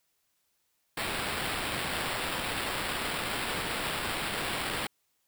white noise with sample-and-hold, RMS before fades -33 dBFS, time 0.97-4.87 s, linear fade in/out 5 ms, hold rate 6300 Hz, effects white hiss -75 dBFS RMS until 5.27 s

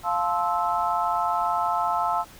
sine chord, F major seventh, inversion none, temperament just, 698.5 / 873.1 / 1047.7 / 1309.6 Hz, F5 / A5 / C6 / E6, 0 / -14 / +2 / -12 cents, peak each -27 / -26 / -29 / -27 dBFS, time 0.03-2.25 s, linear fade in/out 50 ms, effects pink hiss -48 dBFS RMS until 2.39 s

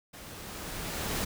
pink noise with level ramp, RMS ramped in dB -47 to -31 dBFS, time 0.13-1.25 s, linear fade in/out 10 ms, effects none

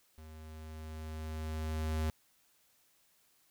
square tone with level ramp, 78.5 Hz, D#2, 16 cents sharp, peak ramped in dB -50 to -31 dBFS, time 0.18-2.1 s, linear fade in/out 0 ms, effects white hiss -70 dBFS RMS until 3.5 s

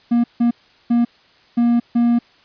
triangle tone bursts at uneven times, 237.1 Hz, A#3, 30 cents sharp, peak -10 dBFS, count 5, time 0.11-0.24 / 0.4-0.51 / 0.9-1.05 / 1.57-1.8 / 1.95-2.19 s, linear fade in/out 10 ms, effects white hiss -52 dBFS RMS until 2.44 s + resampled to 11025 Hz

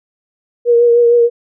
sine tone with vibrato, 474.2 Hz, A#4, 30 cents sharp, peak -6 dBFS, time 0.65-1.3 s, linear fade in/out 50 ms, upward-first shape triangle, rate 6.5 Hz, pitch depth 28 cents each way, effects none

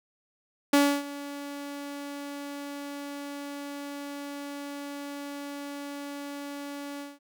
sawtooth tone with ADSR envelope, 284.8 Hz, C#4, 47 cents sharp, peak -13 dBFS, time 0.73-7.19 s, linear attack 6 ms, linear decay 290 ms, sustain -19 dB, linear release 190 ms, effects none

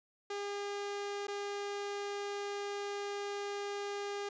sawtooth tone with dropouts, 405.1 Hz, G#4, 43 cents flat, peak -33 dBFS, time 0.3-4.29 s, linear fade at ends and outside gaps 5 ms, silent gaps 1.27-1.281 s, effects resampled to 16000 Hz

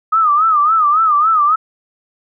sine tone with vibrato, 1243 Hz, D#6, 2 cents flat, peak -9 dBFS, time 0.12-1.56 s, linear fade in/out 10 ms, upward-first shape sine, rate 3.6 Hz, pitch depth 120 cents each way, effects none

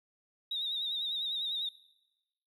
triangle tone with vibrato, 3729 Hz, A#7, in tune, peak -29 dBFS, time 0.51-1.69 s, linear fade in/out 5 ms, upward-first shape sine, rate 10 Hz, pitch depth 68 cents each way, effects noise-tail reverb RT60 1.0 s tail -22 dB re dry + tanh soft clip ceiling -30 dBFS

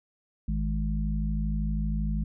harmonic tone, 52.7 Hz, G#1, 26 cents sharp, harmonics 1 / 3 / 4, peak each -27 / -32 / -33 dBFS, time 0.48-2.24 s, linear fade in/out 5 ms, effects none

